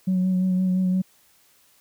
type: tone with vibrato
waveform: sine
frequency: 185 Hz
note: F#3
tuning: in tune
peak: -17 dBFS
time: 0.07-1.02 s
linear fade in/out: 10 ms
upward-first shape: sine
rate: 5.8 Hz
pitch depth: 21 cents each way
effects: tanh soft clip ceiling -16 dBFS + white hiss -59 dBFS RMS until 1.8 s